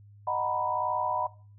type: chord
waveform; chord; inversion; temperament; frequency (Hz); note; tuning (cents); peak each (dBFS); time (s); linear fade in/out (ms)
sine; B major seventh; first; just; 617.4 / 740.8 / 926 / 987.8; D#5 / F#5 / A#5 / B5; -14 / +2 / -12 / 0; -34 / -33 / -35 / -29; 0.27-1.27; 5
effects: noise-tail reverb RT60 0.4 s tail -19 dB re dry + added 102 Hz sine -50 dBFS peak until 1.58 s